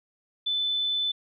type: tone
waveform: sine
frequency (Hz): 3511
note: A7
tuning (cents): -4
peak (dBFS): -24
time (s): 0.46-1.12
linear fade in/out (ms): 10
effects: none